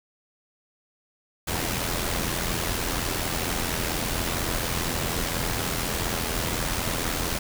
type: noise with amplitude modulation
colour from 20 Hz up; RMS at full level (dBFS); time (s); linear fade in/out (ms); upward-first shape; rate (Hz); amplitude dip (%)
pink; -25; 1.47-7.39; 10; sine; 84.2; 55
effects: none